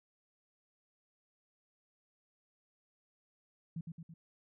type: tone with echo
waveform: sine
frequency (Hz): 164.81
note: E3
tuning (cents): 0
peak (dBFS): -37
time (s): 3.76-3.81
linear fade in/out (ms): 5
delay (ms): 110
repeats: 3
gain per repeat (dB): -4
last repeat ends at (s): 4.14
effects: none